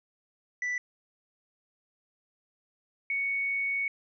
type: tone pair in turn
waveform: triangle / sine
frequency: 1975.5 / 2224 Hz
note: B6 / C#7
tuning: 0 / +5 cents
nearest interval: major second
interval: 205 cents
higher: second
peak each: -27 dBFS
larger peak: neither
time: 0.62-0.78 / 3.1-3.88 s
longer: second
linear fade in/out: 2 ms
effects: resampled to 16000 Hz